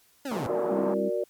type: linear sweep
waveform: 25% pulse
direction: down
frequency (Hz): 293.7 to 98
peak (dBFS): -27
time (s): 0.25-0.47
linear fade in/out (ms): 5
type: band-pass noise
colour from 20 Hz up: white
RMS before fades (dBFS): -33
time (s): 0.31-0.94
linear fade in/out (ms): 2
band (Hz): 170 to 960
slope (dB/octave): 24
type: chord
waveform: sine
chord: Gb augmented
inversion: none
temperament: equal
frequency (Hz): 370 / 466.2 / 587.3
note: Gb4 / Bb4 / D5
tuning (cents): 0 / 0 / 0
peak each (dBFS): -30 / -30 / -29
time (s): 0.49-1.24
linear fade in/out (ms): 5
type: harmonic tone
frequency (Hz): 66.3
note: C2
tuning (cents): +23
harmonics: 3 / 4 / 5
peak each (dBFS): -30 / -35 / -33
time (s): 0.7-1.1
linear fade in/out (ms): 20
effects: white hiss -62 dBFS RMS until 1.29 s + MP3 96 kbps